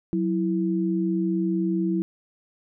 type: tone pair together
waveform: sine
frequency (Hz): 184.98 / 329.6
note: F#3 / E4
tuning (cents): 0 / 0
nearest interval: minor seventh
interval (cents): 1000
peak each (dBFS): -24 / -24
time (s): 0.13-2.02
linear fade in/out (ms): 0
effects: none